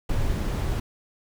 brown noise, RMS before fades -25 dBFS, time 0.09-0.8 s, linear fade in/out 5 ms, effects none

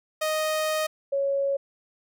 sawtooth / sine tone pair in turn, 622.3 / 554.4 Hz, D#5 / C#5, 0 / 0 cents, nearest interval major second, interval 200 cents, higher first, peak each -20 / -22 dBFS, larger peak first, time 0.21-0.87 / 1.12-1.57 s, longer first, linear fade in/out 10 ms, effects none

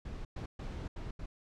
brown noise bursts at uneven times, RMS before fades -41 dBFS, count 5, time 0.05-0.25 / 0.36-0.46 / 0.59-0.88 / 0.96-1.11 / 1.19-1.26 s, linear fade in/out 5 ms, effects low-pass 6000 Hz 12 dB/octave

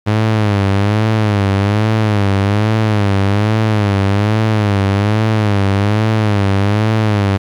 sawtooth tone with vibrato, 103.83 Hz, G#2, in tune, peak -7 dBFS, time 0.06-7.38 s, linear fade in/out 20 ms, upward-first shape sine, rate 1.2 Hz, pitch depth 100 cents each way, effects low-pass 4000 Hz 12 dB/octave + 8-bit

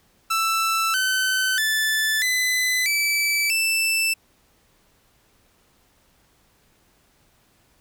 sawtooth tone with pitch steps, 1327 / 1524.3 / 1751 / 2011 / 2310 / 2654 Hz, E6 / G6 / A6 / B6 / D7 / E7, +11 / -49 / -9 / +31 / -29 / +11 cents, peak -16 dBFS, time 0.3-4.14 s, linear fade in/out 10 ms, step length 640 ms, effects pink hiss -61 dBFS RMS until 7.8 s

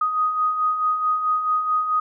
sine beating tone pair, 1244.5 / 1249.1 Hz, D#6 / D#6, 0 / +6 cents, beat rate 4.6 Hz, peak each -28 / -19 dBFS, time 0.01-2 s, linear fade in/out 5 ms, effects none

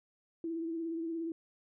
sine tone with vibrato, 329.6 Hz, E4, in tune, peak -34 dBFS, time 0.44-1.32 s, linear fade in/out 2 ms, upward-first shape triangle, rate 17 Hz, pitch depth 44 cents each way, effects none

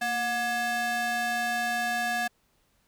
square ring-modulated tone, 477.1 Hz, A#4, 40 cents sharp, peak -24 dBFS, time 0.01-2.28 s, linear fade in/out 10 ms, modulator 1200 Hz, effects pink hiss -69 dBFS RMS until 2.87 s

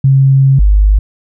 sine tone pair in turn, 135.3 / 50.68 Hz, C#3 / G#1, -42 / -42 cents, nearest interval octave + perfect fourth, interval 1700 cents, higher first, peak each -4 dBFS, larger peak neither, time 0.04-0.59 / 0.59-0.99 s, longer first, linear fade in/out 5 ms, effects none

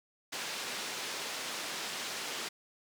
white band-pass noise, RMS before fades -39 dBFS, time 0.32-2.49 s, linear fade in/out 10 ms, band 220 to 5300 Hz, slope 12 dB/octave, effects none

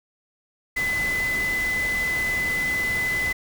sine tone in noise, 2014 Hz, B6, 33 cents sharp, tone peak -22 dBFS, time 0.76-3.33 s, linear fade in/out 10 ms, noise pink, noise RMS -33 dBFS, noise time 0.76-3.33 s, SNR +8 dB, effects none

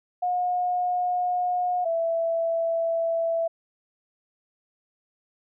sine tone pair in turn, 720 / 663.5 Hz, F#5 / E5, -47 / +11 cents, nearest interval minor second, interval 142 cents, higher first, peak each -22 dBFS, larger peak neither, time 0.22-1.85 / 1.85-3.48 s, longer neither, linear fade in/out 10 ms, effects none

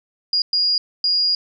sine tone bursts at uneven times, 4859 Hz, D#8, 42 cents flat, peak -15 dBFS, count 3, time 0.33-0.42 / 0.53-0.78 / 1.04-1.35 s, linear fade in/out 2 ms, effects none

